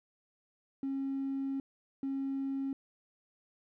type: tone bursts at uneven times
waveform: triangle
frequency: 271.7 Hz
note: C#4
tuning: 35 cents flat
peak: -29 dBFS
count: 2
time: 0.83-1.6 / 2.03-2.73 s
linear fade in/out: 2 ms
effects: tanh soft clip ceiling -29 dBFS